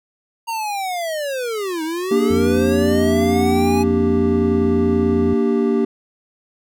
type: linear two-way sweep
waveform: square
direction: down then up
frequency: 932.3 to 310 to 843 Hz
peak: -22 dBFS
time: 0.47-3.84 s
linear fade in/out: 20 ms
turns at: 1.83 s
type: chord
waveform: triangle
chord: G minor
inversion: first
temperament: equal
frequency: 233.1 / 293.7 / 392 Hz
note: Bb3 / D4 / G4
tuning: 0 / 0 / 0 cents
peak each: -16 / -20 / -16 dBFS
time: 2.11-5.85 s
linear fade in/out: 5 ms
type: harmonic tone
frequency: 87.5 Hz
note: F2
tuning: 4 cents sharp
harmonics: 1 / 2 / 3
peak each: -23 / -28 / -27 dBFS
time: 2.3-5.34 s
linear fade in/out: 5 ms
effects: none